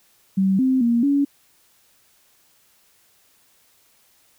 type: tone with pitch steps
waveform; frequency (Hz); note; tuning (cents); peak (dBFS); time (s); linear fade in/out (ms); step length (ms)
sine; 191.9 / 260.6 / 235.1 / 282.3; G3 / C4 / A#3 / C#4; -37 / -7 / +15 / +32; -15; 0.37-1.25; 10; 220
effects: white hiss -59 dBFS RMS until 4.38 s